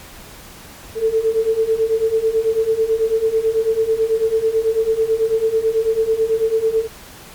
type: beating tone pair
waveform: sine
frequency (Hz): 440 / 449.1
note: A4 / A4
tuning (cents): 0 / +35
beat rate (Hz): 9.1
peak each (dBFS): -19 / -16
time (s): 0.95-6.88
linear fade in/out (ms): 50
effects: pink hiss -39 dBFS RMS until 7.34 s + MP3 96 kbps